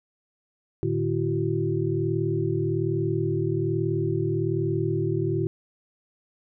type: tone cluster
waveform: sine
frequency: 112.5 / 150.7 / 338.9 / 380.1 Hz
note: A2 / D3 / E4 / F#4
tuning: +39 / +45 / +48 / +47 cents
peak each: -28 dBFS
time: 0.83-5.47 s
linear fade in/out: 0 ms
effects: none